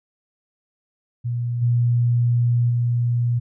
sine tone with level steps, 120 Hz, B2, 49 cents flat, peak -21 / -15 / -17 dBFS, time 1.24-3.4 s, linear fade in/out 20 ms, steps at 1.61 / 2.69 s, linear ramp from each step 20 ms, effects none

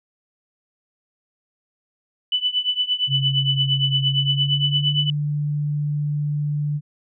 sine tone with tremolo, 2987 Hz, F#7, 16 cents sharp, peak -15 dBFS, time 2.32-5.1 s, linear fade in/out 2 ms, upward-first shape triangle, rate 8.7 Hz, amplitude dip 95%
sine tone with pitch glide, 136 to 147.45 Hz, C#3 to D3, -33 to +7 cents, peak -20 dBFS, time 3.07-6.81 s, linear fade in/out 50 ms, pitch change +140 cents, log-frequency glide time 4.07-5.1 s
effects none

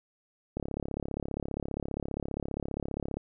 click train, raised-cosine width 2 ms, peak -20 dBFS, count 92, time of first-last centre 0.57-3.17 s, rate 35 Hz, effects none

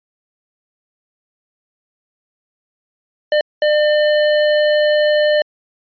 square tone bursts at uneven times, 601 Hz, D5, 40 cents sharp, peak -12 dBFS, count 2, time 3.32-3.41 / 3.62-5.42 s, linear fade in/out 2 ms, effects resampled to 11025 Hz

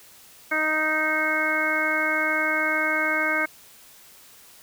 harmonic tone, 311.1 Hz, D#4, in tune, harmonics 1 / 2 / 3 / 4 / 5 / 6 / 7, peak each -32 / -30 / -35 / -30 / -25 / -35 / -25 dBFS, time 0.51-3.46 s, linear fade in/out 10 ms, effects white hiss -50 dBFS RMS until 4.62 s

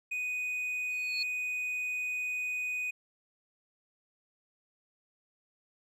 triangle tone, 2489 Hz, D#7, in tune, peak -30 dBFS, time 0.11-2.91 s, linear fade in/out 10 ms
sine tone with exponential growth, 4345 Hz, C#8, 35 cents flat, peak -29 dBFS, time 0.9-1.23 s, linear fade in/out 5 ms, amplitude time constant 70 ms
effects none

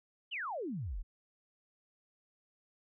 sine exponential sweep, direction down, 3200 to 31.83 Hz, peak -36 dBFS, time 0.31-1.03 s, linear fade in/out 20 ms, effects none

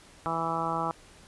harmonic tone, 164.81 Hz, E3, in tune, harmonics 1 / 2 / 3 / 4 / 5 / 6 / 7 / 8, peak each -37 / -38 / -39 / -37 / -33 / -35 / -34 / -35 dBFS, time 0.26-0.91 s, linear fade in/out 0 ms, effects pink hiss -54 dBFS RMS until 1.27 s + resampled to 24000 Hz

